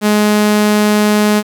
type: tone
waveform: sawtooth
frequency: 210 Hz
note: G#3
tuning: 19 cents sharp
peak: -5 dBFS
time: 0.01-1.43 s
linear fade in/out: 50 ms
effects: 7-bit